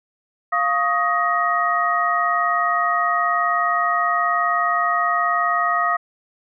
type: tone cluster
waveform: sine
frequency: 698 / 1114 / 1253 / 1881 Hz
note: F5 / C#6 / D#6 / A#6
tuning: -1 / +8 / +12 / +15 cents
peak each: -23 / -27 / -19 / -24 dBFS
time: 0.52-5.97 s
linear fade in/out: 10 ms
effects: none